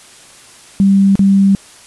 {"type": "tone with dropouts", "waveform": "sine", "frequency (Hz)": 196, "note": "G3", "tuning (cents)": 0, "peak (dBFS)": -6, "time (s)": [0.8, 1.55], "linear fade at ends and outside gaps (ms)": 0, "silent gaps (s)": [1.155, 1.193], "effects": ["white hiss -40 dBFS RMS until 1.86 s", "resampled to 24000 Hz"]}